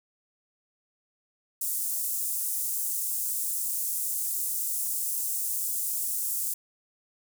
pink high-pass noise, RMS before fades -30 dBFS, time 1.61-6.54 s, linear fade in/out 5 ms, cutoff 8200 Hz, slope 24 dB/octave, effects none

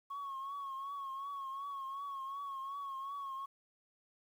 sine tone with vibrato, 1100 Hz, C#6, 14 cents flat, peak -38 dBFS, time 0.1-3.46 s, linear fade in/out 10 ms, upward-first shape triangle, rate 2.7 Hz, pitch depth 60 cents each way, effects tanh soft clip ceiling -37 dBFS + 11-bit

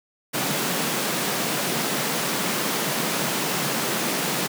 pink high-pass noise, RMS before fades -25 dBFS, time 0.33-4.48 s, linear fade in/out 20 ms, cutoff 140 Hz, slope 48 dB/octave, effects none

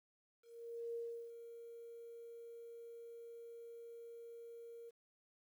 sine tone with ADSR envelope, 466.2 Hz, A#4, in tune, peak -40 dBFS, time 0.42-4.91 s, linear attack 530 ms, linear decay 350 ms, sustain -10 dB, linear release 23 ms, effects 12-bit

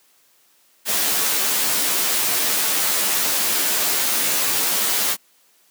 white noise with comb filter, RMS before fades -20 dBFS, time 0.85-5.17 s, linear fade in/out 50 ms, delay 12 ms, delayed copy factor -1, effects white hiss -58 dBFS RMS until 5.7 s + high-pass 200 Hz 12 dB/octave

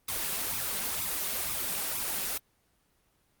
white noise with flanger, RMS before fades -32 dBFS, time 0.08-2.38 s, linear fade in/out 5 ms, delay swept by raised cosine 0.8 to 5.3 ms, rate 2.1 Hz, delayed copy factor +0.9, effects pink hiss -70 dBFS RMS until 3.4 s + Opus 24 kbps

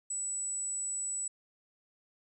sine tone, 7900 Hz, B8, in tune, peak -32 dBFS, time 0.1-1.28 s, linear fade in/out 5 ms, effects tanh soft clip ceiling -28 dBFS

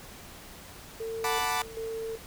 sine tone with tremolo, 449.7 Hz, A4, 38 cents sharp, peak -32 dBFS, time 1-2.18 s, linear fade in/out 5 ms, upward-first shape square, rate 1.3 Hz, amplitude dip 70%
sawtooth chord, B minor seventh, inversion second, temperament equal, 740 / 880 / 987.8 / 1174.7 Hz, F#5 / A5 / B5 / D6, 0 / 0 / 0 / 0 cents, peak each -29 dBFS, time 1.24-1.62 s, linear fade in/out 2 ms
effects pink hiss -47 dBFS RMS until 2.26 s

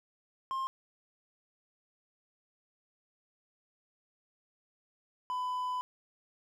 triangle tone pair in turn, 1061 / 1001.5 Hz, C6 / B5, +24 / +24 cents, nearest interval minor second, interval 100 cents, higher first, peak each -30 / -30 dBFS, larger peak neither, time 0.51-0.67 / 5.3-5.81 s, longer second, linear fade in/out 0 ms, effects none

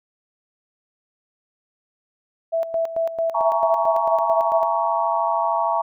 sine tone with tremolo, 659.3 Hz, E5, in tune, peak -18 dBFS, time 2.52-4.65 s, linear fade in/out 20 ms, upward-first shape square, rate 4.5 Hz, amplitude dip 70%
sine chord, A# half-diminished seventh, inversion second, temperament just, 671.3 / 839.1 / 932.3 / 1118.8 Hz, E5 / G#5 / A#5 / C#6, +31 / +18 / 0 / +16 cents, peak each -23 / -26 / -22 / -25 dBFS, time 3.34-5.82 s, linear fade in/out 10 ms
effects none

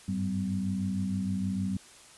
sine tone cluster, 94.8 / 101.3 / 192.1 / 253.2 Hz, F#2 / G#2 / G3 / B3, +43 / -43 / -35 / +43 cents, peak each -38 / -38 / -29 / -38 dBFS, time 0.08-1.77 s, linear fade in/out 5 ms, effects white hiss -53 dBFS RMS until 2.17 s + resampled to 24000 Hz

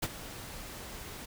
pink noise with ADSR envelope, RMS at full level -30 dBFS, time 0.02-1.26 s, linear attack 14 ms, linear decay 36 ms, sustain -14 dB, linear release 13 ms, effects none

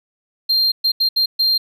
triangle tone bursts at uneven times, 4186 Hz, C8, in tune, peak -12 dBFS, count 5, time 0.49-0.72 / 0.84-0.92 / 1-1.09 / 1.16-1.26 / 1.39-1.58 s, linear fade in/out 10 ms, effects none

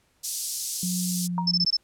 pink high-pass noise, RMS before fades -29 dBFS, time 0.23-1.28 s, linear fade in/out 20 ms, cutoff 5100 Hz, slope 24 dB/octave
sine tone with pitch glide, 180 to 175.58 Hz, F#3 to F3, -47 to +10 cents, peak -26 dBFS, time 0.83-1.65 s, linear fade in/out 2 ms, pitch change -43 cents, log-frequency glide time 1.06-1.36 s
sine tone with exponential decay, 940 Hz, A#5, 14 cents sharp, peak -21 dBFS, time 1.38-1.53 s, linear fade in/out 1 ms, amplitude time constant 32 ms
sine tone bursts, 5274 Hz, E8, in tune, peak -19 dBFS, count 5, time 1.47-1.769 s, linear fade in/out 5 ms, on 43 ms, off 21 ms
effects pink hiss -66 dBFS RMS until 1.83 s + low-pass 12000 Hz 12 dB/octave

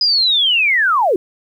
sine linear sweep, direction down, 5010 to 329.6 Hz, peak -11 dBFS, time 0.01-1.16 s, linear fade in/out 2 ms, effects 8-bit

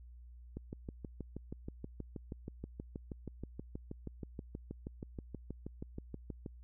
click train, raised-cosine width 3 ms, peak -29 dBFS, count 38, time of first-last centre 0.57-6.462 s, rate 6.28 Hz, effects added 60 Hz sine -51 dBFS peak until 6.63 s

